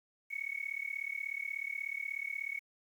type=tone with amplitude modulation; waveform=sine; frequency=2217 Hz; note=C#7; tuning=in tune; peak=-32 dBFS; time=0.3-2.6 s; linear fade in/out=20 ms; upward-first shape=sine; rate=36.5 Hz; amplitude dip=95%; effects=10-bit